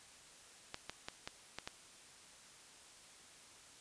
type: clicks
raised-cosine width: 0.2 ms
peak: -24 dBFS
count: 6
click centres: 0.744 / 0.896 / 1.085 / 1.275 / 1.586 / 1.675 s
effects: white hiss -59 dBFS RMS until 3.8 s + resampled to 22050 Hz